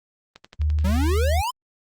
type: click train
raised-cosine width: 0.2 ms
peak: -23 dBFS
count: 8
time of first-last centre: 0.36-0.958 s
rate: 11.7 Hz
type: tone with pitch glide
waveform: sine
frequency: 75.4 to 76.23 Hz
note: D2 to D#2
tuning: +46 to -35 cents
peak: -18 dBFS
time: 0.59-1.42 s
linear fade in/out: 20 ms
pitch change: +19 cents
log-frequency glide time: 0.7-0.8 s
type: exponential sweep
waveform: square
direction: up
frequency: 177.2 to 1046.5 Hz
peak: -24 dBFS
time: 0.84-1.51 s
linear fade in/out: 10 ms
effects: Opus 24 kbps